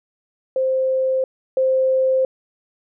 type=tone pair in turn; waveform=sine; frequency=523.3 / 523.3 Hz; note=C5 / C5; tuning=0 / 0 cents; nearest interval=unison; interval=0 cents; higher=neither; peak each=-16 / -14 dBFS; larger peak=second; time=0.56-1.24 / 1.57-2.25 s; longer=neither; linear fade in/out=2 ms; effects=none